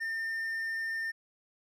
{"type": "tone", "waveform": "triangle", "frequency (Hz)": 1807, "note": "A6", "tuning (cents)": 46, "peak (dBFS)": -30, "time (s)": [0, 1.12], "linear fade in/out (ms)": 20, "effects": []}